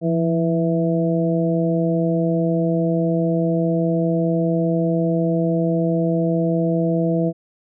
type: harmonic tone with a mistuned harmonic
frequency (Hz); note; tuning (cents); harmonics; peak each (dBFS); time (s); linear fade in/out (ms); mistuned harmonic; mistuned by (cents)
164.81; E3; 0; 1 / 2 / 3 / 4; -19 / -22 / -24 / -25; 0.01-7.33; 50; 1; +46
effects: none